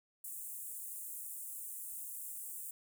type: high-pass noise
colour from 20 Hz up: pink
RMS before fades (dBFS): -45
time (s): 0.24-2.71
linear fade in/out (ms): 5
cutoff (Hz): 8000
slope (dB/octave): 48
effects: none